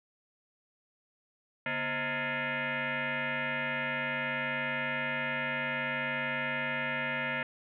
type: tone with frequency modulation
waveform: sine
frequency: 142.7 Hz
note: D3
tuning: 49 cents flat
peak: -30 dBFS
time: 1.66-7.43 s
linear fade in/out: 2 ms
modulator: 386 Hz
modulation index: 6.1
effects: none